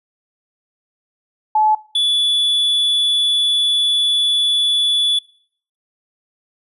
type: tone pair in turn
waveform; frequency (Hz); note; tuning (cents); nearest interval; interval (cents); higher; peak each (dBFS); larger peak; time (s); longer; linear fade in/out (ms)
sine / triangle; 860 / 3440; A5 / A7; -40 / -40; 2 octaves; 2400; second; -11 / -12; first; 1.55-1.75 / 1.95-5.19; second; 5
effects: noise-tail reverb RT60 0.6 s tail -24 dB re dry + resampled to 32000 Hz